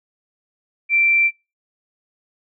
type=tone; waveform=sine; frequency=2349 Hz; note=D7; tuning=in tune; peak=-13 dBFS; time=0.89-1.31 s; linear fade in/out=50 ms; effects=noise-tail reverb RT60 0.3 s tail -26 dB re dry